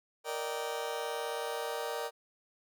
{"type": "chord", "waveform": "30% pulse", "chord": "Eb major seventh", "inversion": "second", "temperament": "just", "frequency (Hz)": [466.7, 583.4, 622.3, 777.8], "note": ["Bb4", "D5", "Eb5", "G5"], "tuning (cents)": [2, -12, 0, -14], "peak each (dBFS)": [-35, -38, -40, -39], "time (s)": [0.24, 2.11], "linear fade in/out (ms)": 50, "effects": []}